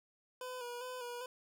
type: tone with vibrato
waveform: 25% pulse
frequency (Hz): 493.9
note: B4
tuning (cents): 0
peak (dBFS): -38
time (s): 0.41-1.26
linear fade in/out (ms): 2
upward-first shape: square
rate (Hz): 2.5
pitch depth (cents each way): 39
effects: none